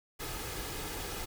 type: noise with comb filter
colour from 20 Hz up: pink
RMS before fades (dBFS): -39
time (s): 0.19-1.26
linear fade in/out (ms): 20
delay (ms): 2.4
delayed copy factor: +0.5
effects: none